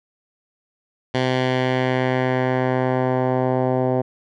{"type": "tone with low-pass filter sweep", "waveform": "10% pulse", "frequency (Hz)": 128.4, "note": "C3", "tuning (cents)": -32, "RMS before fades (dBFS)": -20, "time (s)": [1.14, 4.02], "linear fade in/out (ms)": 10, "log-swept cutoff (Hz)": [3800, 690], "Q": 1.2, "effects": []}